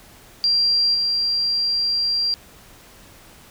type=tone with level steps; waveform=sine; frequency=4745 Hz; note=D8; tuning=17 cents sharp; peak=-15 / -18 dBFS; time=0.44-2.34 s; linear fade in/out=0 ms; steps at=0.94 s; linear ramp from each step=10 ms; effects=pink hiss -47 dBFS RMS until 3.5 s